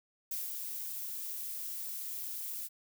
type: noise with ADSR envelope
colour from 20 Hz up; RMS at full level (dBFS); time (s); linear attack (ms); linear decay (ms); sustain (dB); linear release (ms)
violet; -36; 0.31-2.69; 5; 160; -4; 35
effects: none